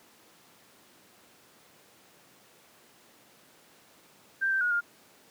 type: tone with pitch steps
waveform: sine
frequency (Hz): 1576 / 1561 / 1448 / 1410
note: G6 / G6 / F#6 / F6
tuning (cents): +9 / -8 / -38 / +16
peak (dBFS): -24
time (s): 4.41-4.81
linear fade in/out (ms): 20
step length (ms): 100
effects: pink hiss -58 dBFS RMS until 5.3 s + high-pass 200 Hz 12 dB/octave